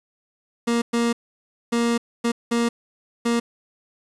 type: tone bursts at uneven times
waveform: 30% pulse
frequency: 234.8 Hz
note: A#3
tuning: 13 cents sharp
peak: -16 dBFS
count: 6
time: 0.67-0.82 / 0.93-1.13 / 1.72-1.98 / 2.24-2.32 / 2.51-2.69 / 3.25-3.4 s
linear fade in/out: 10 ms
effects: resampled to 24000 Hz + 7-bit